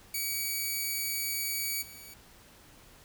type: tone with level steps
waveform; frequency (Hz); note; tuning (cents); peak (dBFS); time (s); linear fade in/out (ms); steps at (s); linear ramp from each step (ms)
5% pulse; 2274; C#7; +44; -21 / -37; 0.14-2.14; 5; 1.81; 20
effects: pink hiss -56 dBFS RMS until 3.04 s